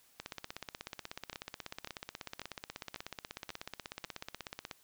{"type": "two click trains", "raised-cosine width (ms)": 0.2, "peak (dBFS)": [-24, -23], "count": [6, 75], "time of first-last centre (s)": [[1.33, 4.047], [0.2, 4.712]], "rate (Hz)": [1.84, 16.4], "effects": ["white hiss -66 dBFS RMS until 4.83 s"]}